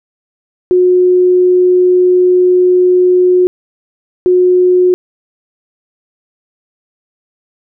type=tone bursts at uneven times; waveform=sine; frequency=362.9 Hz; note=F#4; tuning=34 cents flat; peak=-5 dBFS; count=2; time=0.71-3.47 / 4.26-4.94 s; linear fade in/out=0 ms; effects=none